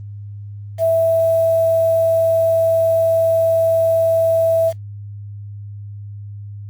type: tone with quantisation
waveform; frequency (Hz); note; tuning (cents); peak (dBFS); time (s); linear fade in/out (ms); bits
sine; 657; E5; -6; -12; 0.78-4.73; 50; 6
effects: added 102 Hz sine -29 dBFS peak until 6.69 s + Opus 32 kbps